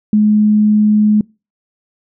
sine tone, 211.5 Hz, G#3, 32 cents sharp, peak -7 dBFS, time 0.13-1.21 s, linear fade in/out 2 ms, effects noise-tail reverb RT60 0.3 s tail -26 dB re dry

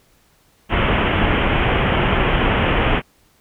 pink low-pass noise, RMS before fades -17 dBFS, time 0.69-3.02 s, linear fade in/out 50 ms, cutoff 3200 Hz, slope 96 dB/octave, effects pink hiss -57 dBFS RMS until 3.4 s

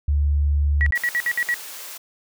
sine tone, 72.5 Hz, D2, 22 cents flat, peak -16 dBFS, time 0.08-0.91 s, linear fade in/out 5 ms
sine tone bursts, 1924 Hz, B6, 46 cents flat, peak -18 dBFS, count 7, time 0.81-1.541 s, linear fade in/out 0 ms, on 53 ms, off 60 ms
white high-pass noise, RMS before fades -36 dBFS, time 0.95-1.98 s, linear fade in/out 10 ms, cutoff 480 Hz, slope 12 dB/octave
effects none

